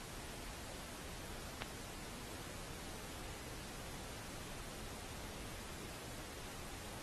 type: click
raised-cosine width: 0.3 ms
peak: -22 dBFS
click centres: 1.621 s
effects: pink hiss -50 dBFS RMS until 7.02 s + AAC 32 kbps